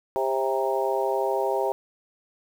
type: harmonic tone with a mistuned harmonic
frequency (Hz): 133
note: C3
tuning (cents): +29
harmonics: 3 / 4 / 5 / 6 / 7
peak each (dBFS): -27 / -28 / -29 / -30 / -30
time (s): 0.16-1.72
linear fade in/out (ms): 0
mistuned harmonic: 5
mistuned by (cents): -27
effects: 8-bit

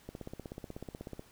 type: click train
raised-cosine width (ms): 2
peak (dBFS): -28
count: 19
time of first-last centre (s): 0.09-1.194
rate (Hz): 16.3
effects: pink hiss -61 dBFS RMS until 1.31 s

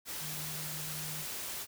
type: tone in noise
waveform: sine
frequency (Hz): 153.2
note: D#3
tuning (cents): -27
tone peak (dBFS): -44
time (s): 0.19-1.26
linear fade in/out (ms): 50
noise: white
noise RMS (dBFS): -40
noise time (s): 0.05-1.67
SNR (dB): -7
effects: none

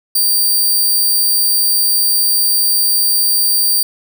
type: tone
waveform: 5% pulse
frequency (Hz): 4677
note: D8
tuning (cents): -8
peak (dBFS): -4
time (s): 0.15-3.83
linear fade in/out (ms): 5
effects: none

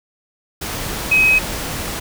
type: tone in noise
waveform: sine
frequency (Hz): 2537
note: D#7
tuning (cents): +33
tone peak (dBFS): -10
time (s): 1.11-1.39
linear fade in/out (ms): 10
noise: pink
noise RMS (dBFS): -25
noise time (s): 0.61-2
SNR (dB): +12
effects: none

